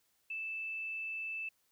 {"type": "tone", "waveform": "sine", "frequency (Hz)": 2637, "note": "E7", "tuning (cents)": 0, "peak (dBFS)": -37, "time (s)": [0.3, 1.49], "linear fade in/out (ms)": 5, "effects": ["white hiss -75 dBFS RMS until 1.71 s"]}